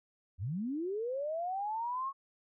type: linear sweep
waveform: sine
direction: up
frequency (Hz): 75.4 to 1108.7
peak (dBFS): -33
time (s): 0.38-2.13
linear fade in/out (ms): 50
effects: none